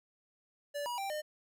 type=tone with pitch steps; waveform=square; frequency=579 / 965 / 785 / 607 Hz; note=D5 / B5 / G5 / D#5; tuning=-25 / -40 / +2 / -43 cents; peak=-36 dBFS; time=0.74-1.22 s; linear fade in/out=20 ms; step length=120 ms; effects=none